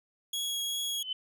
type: tone with vibrato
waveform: sawtooth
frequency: 3322 Hz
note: G#7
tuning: in tune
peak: -28 dBFS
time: 0.33-1.03 s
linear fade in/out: 5 ms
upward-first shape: triangle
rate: 2.6 Hz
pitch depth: 9 cents each way
type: tone with exponential growth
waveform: sine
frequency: 3038 Hz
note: F#7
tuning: 45 cents sharp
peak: -28 dBFS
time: 0.9-1.13 s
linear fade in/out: 5 ms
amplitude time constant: 50 ms
effects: none